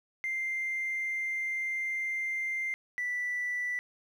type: tone pair in turn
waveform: triangle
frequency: 2093 / 1971 Hz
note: C7 / B6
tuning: 0 / -4 cents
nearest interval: minor second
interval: 104 cents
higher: first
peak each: -27 dBFS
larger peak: neither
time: 0.24-2.74 / 2.98-3.79 s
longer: first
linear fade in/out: 0 ms
effects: tanh soft clip ceiling -27 dBFS + 11-bit